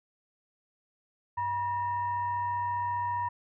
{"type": "tone with frequency modulation", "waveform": "sine", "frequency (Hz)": 963, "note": "B5", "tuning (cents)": -44, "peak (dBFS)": -28, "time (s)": [1.37, 3.29], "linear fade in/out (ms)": 10, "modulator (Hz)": 865, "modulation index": 0.4, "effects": []}